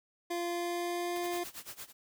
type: tone with pitch glide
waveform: 25% pulse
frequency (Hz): 346.2 to 350.2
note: F4 to F4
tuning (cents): -15 to +5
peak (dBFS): -29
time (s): 0.3-1.44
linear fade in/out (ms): 10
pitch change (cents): +20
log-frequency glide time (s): 0.46-1.15
type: noise with exponential decay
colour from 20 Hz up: white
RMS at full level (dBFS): -43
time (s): 1.16-1.25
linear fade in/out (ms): 2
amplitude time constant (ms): 19
type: noise with tremolo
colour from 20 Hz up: white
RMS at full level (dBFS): -43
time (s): 1.21-1.93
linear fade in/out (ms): 50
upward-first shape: sine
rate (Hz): 8.7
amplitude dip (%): 90
effects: none